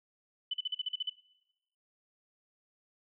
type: tone bursts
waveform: sine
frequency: 3000 Hz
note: F#7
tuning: 23 cents sharp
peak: -30 dBFS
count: 9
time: 0.51-1.097 s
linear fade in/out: 5 ms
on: 27 ms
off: 43 ms
effects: noise-tail reverb RT60 0.9 s tail -20 dB re dry